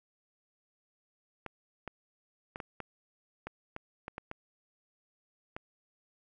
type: clicks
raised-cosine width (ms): 0.5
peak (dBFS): -24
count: 11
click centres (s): 1.463 / 1.877 / 2.559 / 2.602 / 2.803 / 3.47 / 3.764 / 4.081 / 4.181 / 4.314 / 5.565
effects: none